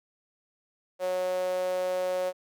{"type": "tone with high-pass filter", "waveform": "sawtooth", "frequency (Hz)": 183.2, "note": "F#3", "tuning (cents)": -17, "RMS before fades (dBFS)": -29, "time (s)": [0.99, 2.33], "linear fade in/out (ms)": 50, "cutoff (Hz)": 550, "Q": 7, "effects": []}